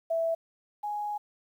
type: tone pair in turn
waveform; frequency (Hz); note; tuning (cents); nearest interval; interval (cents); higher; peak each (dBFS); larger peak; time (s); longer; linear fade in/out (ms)
sine; 659.3 / 832.4; E5 / G#5; 0 / +4; major third; 404; second; -25 / -30; first; 0.1-0.35 / 0.83-1.18; second; 10
effects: 10-bit